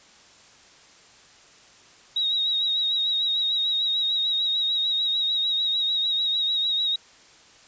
sine tone with vibrato, 3800 Hz, A#7, 33 cents sharp, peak -21 dBFS, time 2.16-6.96 s, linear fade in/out 5 ms, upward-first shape triangle, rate 6.7 Hz, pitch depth 52 cents each way, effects white hiss -52 dBFS RMS until 7.67 s + resampled to 16000 Hz

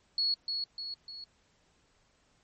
sine tone with echo, 4357 Hz, C#8, 31 cents flat, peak -26 dBFS, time 0.18-0.34 s, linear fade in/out 2 ms, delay 300 ms, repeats 3, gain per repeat -5 dB, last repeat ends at 1.24 s, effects pink hiss -69 dBFS RMS until 2.43 s + MP3 32 kbps

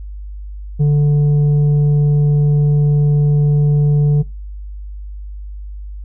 triangle tone with tanh clipping, 146.5 Hz, D3, 4 cents flat, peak -10 dBFS, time 0.79-4.23 s, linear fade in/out 20 ms, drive 9 dB, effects noise-tail reverb RT60 0.2 s tail -20 dB re dry + added 50 Hz sine -26 dBFS peak until 6.04 s

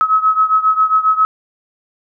sine beating tone pair, 1281 / 1288.4 Hz, E6 / E6, -50 / -40 cents, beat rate 7.4 Hz, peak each -12 / -15 dBFS, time 0.01-1.25 s, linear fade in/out 0 ms, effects none

